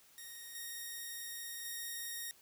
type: tone with level steps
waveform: 5% pulse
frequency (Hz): 1864.7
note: A#6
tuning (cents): 0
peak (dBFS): -37 / -32 / -30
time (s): 0.18-2.31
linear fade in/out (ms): 0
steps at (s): 0.55 / 1.65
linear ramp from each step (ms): 2
effects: white hiss -64 dBFS RMS until 2.41 s